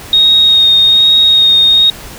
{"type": "tone with vibrato", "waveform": "sine", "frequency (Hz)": 3729, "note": "A#7", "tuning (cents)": 0, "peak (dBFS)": -4, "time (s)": [0.13, 1.9], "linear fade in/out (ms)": 2, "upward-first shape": "sine", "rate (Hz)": 1.2, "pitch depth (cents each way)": 14, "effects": ["pink hiss -30 dBFS RMS until 2.18 s"]}